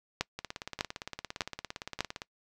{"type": "two click trains", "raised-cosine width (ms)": 0.2, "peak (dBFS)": [-11, -20], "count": [4, 33], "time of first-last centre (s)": [[0.21, 2.006], [0.39, 2.219]], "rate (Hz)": [1.67, 17.5], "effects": ["noise-tail reverb RT60 0.1 s tail -23 dB re dry"]}